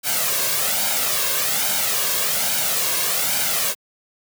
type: noise with flanger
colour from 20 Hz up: white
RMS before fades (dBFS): -21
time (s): 0.03-3.75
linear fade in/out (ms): 50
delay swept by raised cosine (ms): 1.3 to 1.86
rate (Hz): 1.2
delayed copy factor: +0.6
effects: high-pass 150 Hz 12 dB/octave